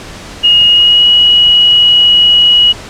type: tone with pitch glide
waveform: sine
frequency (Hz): 2870 to 2912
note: F7 to F#7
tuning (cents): +47 to -28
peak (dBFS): -3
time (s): 0.43-2.73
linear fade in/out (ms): 20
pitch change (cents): +25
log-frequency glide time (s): 0.66-1.07
effects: pink hiss -28 dBFS RMS until 2.89 s + low-pass 7000 Hz 12 dB/octave